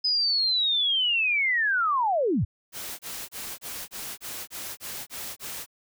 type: linear sweep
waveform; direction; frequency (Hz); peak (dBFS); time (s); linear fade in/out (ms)
sine; down; 5050 to 66.6; -21; 0.04-2.45; 10
type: noise bursts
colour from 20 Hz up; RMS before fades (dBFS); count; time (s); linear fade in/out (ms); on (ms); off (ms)
white; -36; 10; 2.72-5.663; 50; 270; 27
effects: none